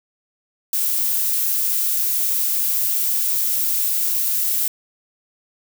violet noise, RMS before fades -20 dBFS, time 0.73-4.68 s, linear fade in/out 2 ms, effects none

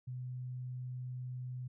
sine tone, 126.1 Hz, B2, 36 cents sharp, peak -39 dBFS, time 0.07-1.68 s, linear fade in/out 10 ms, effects none

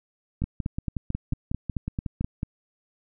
two click trains, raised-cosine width 5 ms, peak -15 / -16 dBFS, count 10 / 11, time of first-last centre 0.44-2.431 / 0.42-2.245 s, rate 4.52 / 5.48 Hz, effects none

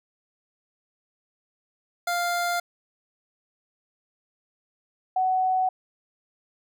25% pulse / sine tone pair in turn, 698.5 / 747.3 Hz, F5 / F#5, 0 / +17 cents, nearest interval minor second, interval 117 cents, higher second, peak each -20 dBFS, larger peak neither, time 2.07-2.6 / 5.16-5.69 s, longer neither, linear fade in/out 5 ms, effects none

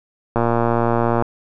click train, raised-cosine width 1 ms, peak -4 dBFS, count 102, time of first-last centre 0.36-1.223 s, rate 117 Hz, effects none

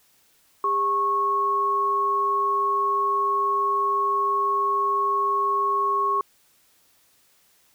sine tone pair together, 402.3 / 1098.5 Hz, G4 / C#6, +45 / -16 cents, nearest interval octave + perfect fourth, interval 1739 cents, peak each -29 / -20 dBFS, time 0.64-6.21 s, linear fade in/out 2 ms, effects white hiss -61 dBFS RMS until 7.74 s

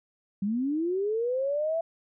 sine linear sweep, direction up, 190.3 to 671 Hz, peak -25 dBFS, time 0.42-1.81 s, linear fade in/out 5 ms, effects none

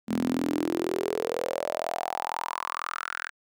sawtooth tone with high-pass filter sweep, 42.05 Hz, E1, 35 cents sharp, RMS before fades -30 dBFS, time 0.07-3.31 s, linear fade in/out 50 ms, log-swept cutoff 220 to 1600 Hz, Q 6.5, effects none

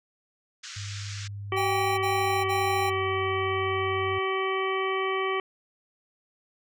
white band-pass noise, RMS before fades -41 dBFS, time 0.63-1.28 s, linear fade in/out 10 ms, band 1300 to 6900 Hz, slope 48 dB/octave
sine tone with pitch glide, 101.1 to 95.92 Hz, G#2 to G2, -46 to -37 cents, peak -34 dBFS, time 0.76-4.19 s, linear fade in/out 10 ms, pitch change -91 cents, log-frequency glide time 1.86-2.81 s
harmonic tone, 382.2 Hz, G4, 44 cents flat, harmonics 1 / 2 / 3 / 5 / 6 / 7 / 8, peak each -28 / -36 / -30 / -36 / -34 / -47 / -39 dBFS, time 1.52-5.4 s, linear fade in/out 2 ms
square tone bursts, 798 Hz, G5, 31 cents sharp, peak -28 dBFS, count 3, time 1.56-2.906 s, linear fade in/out 20 ms, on 420 ms, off 43 ms
effects none

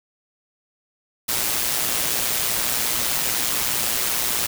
white noise with amplitude modulation, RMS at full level -20 dBFS, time 1.28-4.47 s, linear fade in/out 10 ms, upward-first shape sine, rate 120 Hz, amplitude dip 60%, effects none

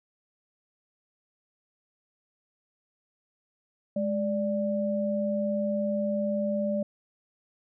sine tone pair together, 208.2 / 587.3 Hz, G#3 / D5, +5 / 0 cents, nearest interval octave + tritone, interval 1795 cents, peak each -28 dBFS, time 3.96-6.83 s, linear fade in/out 5 ms, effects none

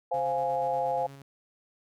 sine chord, F minor, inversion second, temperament equal, 523.3 / 698.5 / 830.6 Hz, C5 / F5 / Ab5, 0 / 0 / 0 cents, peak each -30 dBFS, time 0.11-1.07 s, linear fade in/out 10 ms
sawtooth tone with tremolo, 138 Hz, C#3, 7 cents flat, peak -40 dBFS, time 0.14-1.22 s, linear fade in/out 2 ms, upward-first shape square, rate 8.4 Hz, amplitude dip 30%
effects none

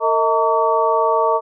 harmonic tone with a mistuned harmonic, 227.5 Hz, A#3, 42 cents flat, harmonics 2 / 3 / 4 / 5, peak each -19 / -19 / -19 / -19 dBFS, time 0-1.41 s, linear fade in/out 50 ms, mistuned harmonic 3, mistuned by -120 cents, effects none

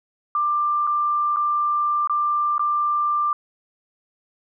sine tone with dropouts, 1186 Hz, D6, 17 cents sharp, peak -18 dBFS, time 0.35-3.33 s, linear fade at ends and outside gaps 2 ms, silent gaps 0.869-0.873 / 1.362-1.368 / 2.074-2.096 / 2.581-2.594 s, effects none

